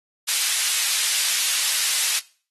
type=high-pass noise; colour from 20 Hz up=pink; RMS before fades=-22 dBFS; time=0.27-2.2 s; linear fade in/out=20 ms; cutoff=2900 Hz; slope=12 dB/octave; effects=noise-tail reverb RT60 0.4 s tail -20 dB re dry + AAC 32 kbps